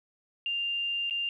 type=tone with dropouts; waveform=sine; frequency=2794 Hz; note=F7; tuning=in tune; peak=-28 dBFS; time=0.46-1.29 s; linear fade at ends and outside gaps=1 ms; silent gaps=1.098-1.108 s; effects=11-bit